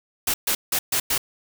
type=noise bursts at uneven times; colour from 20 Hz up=white; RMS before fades=-22 dBFS; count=5; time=0.27-0.34 / 0.47-0.55 / 0.72-0.79 / 0.92-1 / 1.1-1.18 s; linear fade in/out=5 ms; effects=none